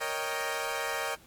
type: chord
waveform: 15% pulse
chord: Eb dominant seventh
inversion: second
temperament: equal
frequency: 466.2 / 554.4 / 622.3 / 784 Hz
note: Bb4 / Db5 / Eb5 / G5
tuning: 0 / 0 / 0 / 0 cents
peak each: -30 dBFS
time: 0-1.16 s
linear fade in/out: 20 ms
effects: pink hiss -58 dBFS RMS until 1.26 s + AAC 64 kbps